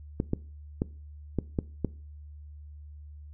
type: clicks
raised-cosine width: 3 ms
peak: -13 dBFS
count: 6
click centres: 0.201 / 0.334 / 0.819 / 1.387 / 1.588 / 1.847 s
effects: noise-tail reverb RT60 0.4 s tail -21 dB re dry + added 74 Hz sine -43 dBFS peak until 3.33 s